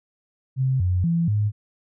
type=tone with pitch steps; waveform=sine; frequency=131.5 / 90.8 / 168.3 / 104.7 Hz; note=C3 / F#2 / E3 / G#2; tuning=+9 / -32 / +36 / +15 cents; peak=-18 dBFS; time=0.56-1.52 s; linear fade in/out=50 ms; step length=240 ms; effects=none